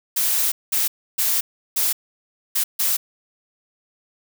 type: noise bursts at uneven times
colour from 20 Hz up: blue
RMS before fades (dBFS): -20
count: 6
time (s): 0.16-0.52 / 0.72-0.88 / 1.18-1.41 / 1.76-1.93 / 2.55-2.64 / 2.79-2.97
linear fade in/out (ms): 10
effects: none